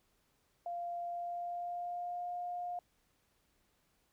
sine tone with pitch glide, 695 to 708.8 Hz, F5 to F5, -9 to +25 cents, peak -37 dBFS, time 0.66-2.79 s, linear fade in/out 2 ms, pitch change +34 cents, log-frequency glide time 1.06-2.3 s, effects pink hiss -75 dBFS RMS until 4.12 s

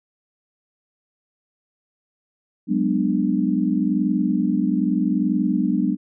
sine chord, G# half-diminished seventh, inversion third, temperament just, 186.89 / 207.7 / 249.2 / 299 Hz, F#3 / G#3 / B3 / D4, +18 / 0 / +16 / +31 cents, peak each -23 dBFS, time 2.67-5.97 s, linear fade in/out 50 ms, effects none

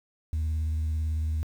sine tone with vibrato, 78.5 Hz, D#2, 16 cents sharp, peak -23 dBFS, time 0.33-1.43 s, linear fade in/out 0 ms, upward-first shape sine, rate 18 Hz, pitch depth 30 cents each way, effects tanh soft clip ceiling -24 dBFS + 9-bit

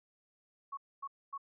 sine tone bursts, 1108.7 Hz, C#6, in tune, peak -38 dBFS, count 3, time 0.72-1.379 s, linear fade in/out 10 ms, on 53 ms, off 250 ms, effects none

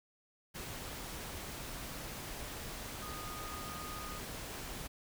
sine tone in noise, 1234 Hz, D#6, 15 cents flat, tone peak -46 dBFS, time 3.01-4.2 s, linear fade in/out 20 ms, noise pink, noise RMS -44 dBFS, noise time 0.54-4.88 s, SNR -5 dB, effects none

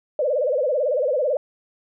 sine tone with vibrato, 550 Hz, C#5, 14 cents flat, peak -18 dBFS, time 0.19-1.37 s, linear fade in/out 2 ms, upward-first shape sine, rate 18 Hz, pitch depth 200 cents each way, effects none

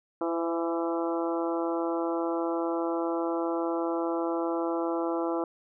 harmonic tone with a mistuned harmonic, 167.2 Hz, E3, 25 cents sharp, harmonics 2 / 3 / 4 / 5 / 6 / 7 / 8, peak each -29 / -33 / -35 / -37 / -39 / -40 / -41 dBFS, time 0.21-5.44 s, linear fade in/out 2 ms, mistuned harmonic 3, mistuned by +17 cents, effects none

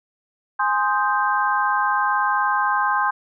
sine chord, Ab major seventh, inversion none, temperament equal, 830.6 / 1046.5 / 1244.5 / 1568 Hz, Ab5 / C6 / Eb6 / G6, 0 / 0 / 0 / 0 cents, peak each -23 / -21 / -26 / -23 dBFS, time 0.59-3.11 s, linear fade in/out 10 ms, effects none

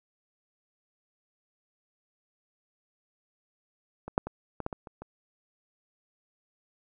clicks, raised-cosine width 1 ms, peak -24 / -9 / -21 / -20 / -17 / -21 / -29 / -27 dBFS, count 8, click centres 4.08 / 4.179 / 4.27 / 4.603 / 4.664 / 4.728 / 4.872 / 5.02 s, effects none

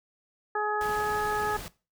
harmonic tone, 421.3 Hz, G#4, 25 cents sharp, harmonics 1 / 2 / 3 / 4, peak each -31 / -30 / -32 / -33 dBFS, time 0.55-1.57 s, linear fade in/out 5 ms
pink noise, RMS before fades -40 dBFS, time 0.81-1.68 s, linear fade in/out 0 ms
effects noise-tail reverb RT60 0.3 s tail -18 dB re dry

